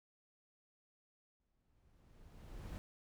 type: noise with exponential growth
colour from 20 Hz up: brown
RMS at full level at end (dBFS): -44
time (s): 1.4-2.78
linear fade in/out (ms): 0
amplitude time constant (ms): 300
effects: none